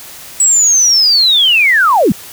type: linear sweep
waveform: sine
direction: down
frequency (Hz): 7910 to 146.9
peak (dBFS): -6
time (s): 0.4-2.12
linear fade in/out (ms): 2
effects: white hiss -32 dBFS RMS until 2.32 s